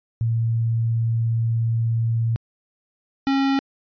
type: tone pair in turn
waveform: sine / square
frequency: 114.6 / 272.6 Hz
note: A#2 / C#4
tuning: -29 / -29 cents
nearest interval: octave + minor third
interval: 1500 cents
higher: second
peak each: -18 dBFS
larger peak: neither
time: 0.21-2.36 / 3.27-3.59 s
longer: first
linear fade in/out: 0 ms
effects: resampled to 11025 Hz